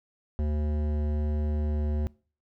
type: tone with hard clipping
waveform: sine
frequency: 74.9 Hz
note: D2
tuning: 35 cents sharp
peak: -27 dBFS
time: 0.39-2.07 s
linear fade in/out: 0 ms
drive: 14 dB
effects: noise-tail reverb RT60 0.4 s tail -23 dB re dry